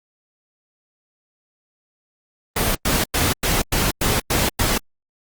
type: noise bursts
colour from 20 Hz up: pink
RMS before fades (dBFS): -19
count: 8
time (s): 2.56-4.78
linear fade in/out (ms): 5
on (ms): 190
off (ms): 100
effects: Opus 24 kbps